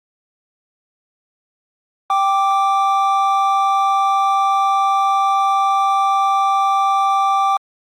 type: tone pair together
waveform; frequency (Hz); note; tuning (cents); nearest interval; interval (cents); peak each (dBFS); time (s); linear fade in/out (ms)
triangle; 784 / 1174.7; G5 / D6; 0 / 0; perfect fifth; 700; -14; 2.1-7.57; 2
effects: Opus 24 kbps